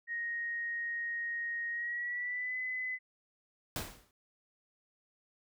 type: tone with pitch glide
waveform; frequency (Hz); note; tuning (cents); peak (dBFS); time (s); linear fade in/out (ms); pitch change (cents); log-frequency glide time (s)
sine; 1871 to 2017; A#6 to B6; +6 to +36; -34; 0.07-2.99; 50; +130; 1.7-2.57
type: noise with exponential decay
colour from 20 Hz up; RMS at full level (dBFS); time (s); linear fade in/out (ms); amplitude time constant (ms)
pink; -34; 3.76-4.11; 1; 75
effects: none